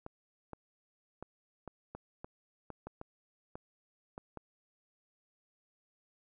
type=clicks; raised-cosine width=1 ms; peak=-29 dBFS; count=12; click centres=0.064 / 0.533 / 1.226 / 1.677 / 1.95 / 2.245 / 2.703 / 2.87 / 3.014 / 3.555 / 4.179 / 4.373 s; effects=none